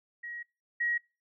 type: tone pair in turn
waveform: sine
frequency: 1900 / 1900 Hz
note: A#6 / A#6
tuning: +33 / +33 cents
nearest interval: unison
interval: 0 cents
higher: neither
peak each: -38 / -27 dBFS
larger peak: second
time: 0.23-0.43 / 0.8-0.98 s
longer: first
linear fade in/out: 10 ms
effects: noise-tail reverb RT60 0.3 s tail -25 dB re dry